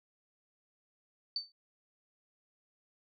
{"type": "tone with exponential decay", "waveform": "sine", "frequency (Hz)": 4553, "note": "C#8", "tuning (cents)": 45, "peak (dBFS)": -29, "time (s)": [1.36, 1.52], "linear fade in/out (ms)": 2, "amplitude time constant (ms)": 33, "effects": []}